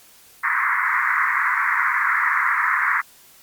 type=band-pass noise; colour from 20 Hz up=white; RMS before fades=-20 dBFS; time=0.43-3.02 s; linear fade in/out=20 ms; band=970 to 2100 Hz; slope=96 dB/octave; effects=white hiss -50 dBFS RMS until 3.42 s + Opus 48 kbps